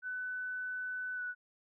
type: tone with pitch glide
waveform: sine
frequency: 1500 to 1479.3 Hz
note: F#6 to F#6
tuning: +23 to -1 cents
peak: -36 dBFS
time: 0.02-1.35 s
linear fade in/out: 50 ms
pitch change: -24 cents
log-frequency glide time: 1.15-1.22 s
effects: none